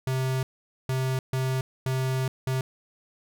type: tone bursts at uneven times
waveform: square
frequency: 130.81 Hz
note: C3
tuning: in tune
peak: -25 dBFS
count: 5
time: 0.07-0.43 / 0.89-1.19 / 1.33-1.61 / 1.86-2.28 / 2.47-2.61 s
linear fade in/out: 2 ms
effects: none